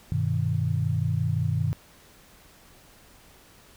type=chord; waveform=sine; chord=G augmented; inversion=none; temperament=equal; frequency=98 / 123.47 / 155.56 Hz; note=G2 / B2 / D#3; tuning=0 / 0 / 0 cents; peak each=-27 dBFS; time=0.12-1.73 s; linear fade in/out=0 ms; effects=pink hiss -54 dBFS RMS until 3.76 s